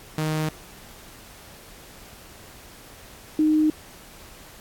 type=tone pair in turn; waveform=sawtooth / sine; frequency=155.56 / 308.5 Hz; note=D#3 / D#4; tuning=0 / -15 cents; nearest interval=octave; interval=1185 cents; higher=second; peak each=-19 / -16 dBFS; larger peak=second; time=0.18-0.49 / 3.39-3.7 s; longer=neither; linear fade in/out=2 ms; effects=pink hiss -46 dBFS RMS until 4.6 s + AAC 64 kbps